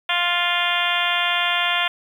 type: harmonic tone with a mistuned harmonic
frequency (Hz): 350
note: F4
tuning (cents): +4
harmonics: 2 / 3 / 4 / 5 / 6 / 7 / 8 / 9 / 10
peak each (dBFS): -27 / -27 / -27 / -27 / -27 / -27 / -27 / -27 / -27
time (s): 0.09-1.88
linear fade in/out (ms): 5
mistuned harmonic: 10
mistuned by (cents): -22
effects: 8-bit